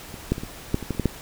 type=clicks; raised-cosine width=3 ms; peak=-23 / -7 / -18 / -19 / -7 / -20 / -12 / -26 / -10 / -6 dBFS; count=10; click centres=0.142 / 0.32 / 0.381 / 0.435 / 0.744 / 0.827 / 0.907 / 0.949 / 0.997 / 1.057 s; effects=pink hiss -41 dBFS RMS until 1.21 s